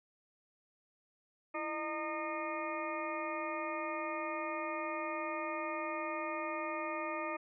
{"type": "harmonic tone with a mistuned harmonic", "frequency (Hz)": 306.3, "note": "D#4", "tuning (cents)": -27, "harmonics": [1, 2, 3, 4, 6, 7, 8], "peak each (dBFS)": [-43, -41, -44, -41, -48, -47, -46], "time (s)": [1.54, 7.37], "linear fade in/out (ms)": 10, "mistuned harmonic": 1, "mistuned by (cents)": 130, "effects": []}